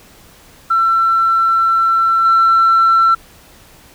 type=tone with level steps; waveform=sine; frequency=1345 Hz; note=E6; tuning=34 cents sharp; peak=-9 / -6 dBFS; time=0.7-3.15 s; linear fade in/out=10 ms; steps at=2.24 s; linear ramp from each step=20 ms; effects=tanh soft clip ceiling -5 dBFS + pink hiss -44 dBFS RMS until 3.94 s